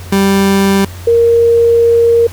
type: tone pair in turn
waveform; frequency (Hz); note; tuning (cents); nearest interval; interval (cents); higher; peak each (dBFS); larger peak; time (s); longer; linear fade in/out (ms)
30% pulse / sine; 196 / 466.2; G3 / A#4; 0 / 0; octave + minor third; 1500; second; -5; neither; 0.12-0.85 / 1.07-2.27; second; 5
effects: added 89 Hz sine -26 dBFS peak until 2.32 s + pink hiss -34 dBFS RMS until 2.32 s